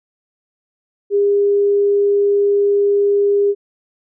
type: tone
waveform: sine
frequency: 404.6 Hz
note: G#4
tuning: 45 cents flat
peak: -11 dBFS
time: 1.1-3.55 s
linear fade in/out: 50 ms
effects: none